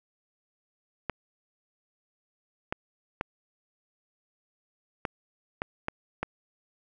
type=clicks; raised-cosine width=0.5 ms; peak=-14 dBFS; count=7; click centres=1.097 / 2.725 / 3.211 / 5.052 / 5.619 / 5.884 / 6.23 s; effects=none